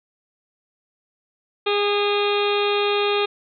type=harmonic tone with a mistuned harmonic; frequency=409.8 Hz; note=G#4; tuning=23 cents flat; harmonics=1 / 2 / 3 / 4 / 5 / 6 / 7 / 8 / 9 / 10; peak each=-20 / -28 / -27 / -36 / -37 / -28 / -34 / -31 / -29 / -38 dBFS; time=1.66-3.26 s; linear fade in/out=10 ms; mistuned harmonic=7; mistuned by=-68 cents; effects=none